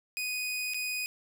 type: tone with dropouts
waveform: sawtooth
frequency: 2489 Hz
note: D#7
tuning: in tune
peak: -28 dBFS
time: 0.17-1.06 s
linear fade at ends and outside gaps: 0 ms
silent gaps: 0.736-0.744 s
effects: none